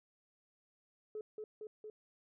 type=tone with echo; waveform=sine; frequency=428.6 Hz; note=A4; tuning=45 cents flat; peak=-39 dBFS; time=1.15-1.21 s; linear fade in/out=2 ms; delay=230 ms; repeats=3; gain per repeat=-2 dB; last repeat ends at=1.9 s; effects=tanh soft clip ceiling -35 dBFS